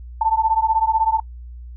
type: beating tone pair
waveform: sine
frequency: 880 / 896 Hz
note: A5 / A5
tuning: 0 / +31 cents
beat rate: 16 Hz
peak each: -18 dBFS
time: 0.21-1.2 s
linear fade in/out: 5 ms
effects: noise-tail reverb RT60 0.1 s tail -25 dB re dry + added 60 Hz sine -33 dBFS peak until 1.76 s